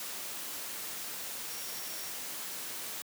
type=tone in noise; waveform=sine; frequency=5590 Hz; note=F8; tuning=1 cent sharp; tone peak=-47 dBFS; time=1.5-2.1 s; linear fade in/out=2 ms; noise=white; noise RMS=-40 dBFS; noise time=0-3.02 s; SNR=-10 dB; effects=high-pass 150 Hz 12 dB/octave